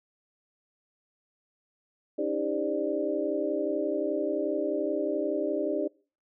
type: tone cluster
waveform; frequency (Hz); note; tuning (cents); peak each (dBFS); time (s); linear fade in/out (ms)
sine; 286.7 / 318.2 / 400.8 / 529 / 594; D4 / D#4 / G4 / C5 / D5; -42 / +39 / +38 / +19 / +20; -34 / -32 / -32 / -37 / -31; 2.18-5.88; 10
effects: noise-tail reverb RT60 0.4 s tail -24 dB re dry